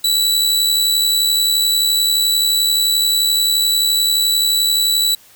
sawtooth tone with amplitude modulation, 3945 Hz, B7, 3 cents flat, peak -8 dBFS, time 0.04-5.15 s, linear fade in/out 5 ms, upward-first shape sine, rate 71.5 Hz, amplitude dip 40%, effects white hiss -47 dBFS RMS until 5.35 s

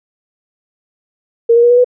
sine tone with pitch steps, 464.1 / 471.7 / 479.4 / 487.2 / 495.1 Hz, A#4 / A#4 / A#4 / B4 / B4, -8 / +20 / +48 / -24 / +4 cents, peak -5 dBFS, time 1.49-1.845 s, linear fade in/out 10 ms, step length 71 ms, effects none

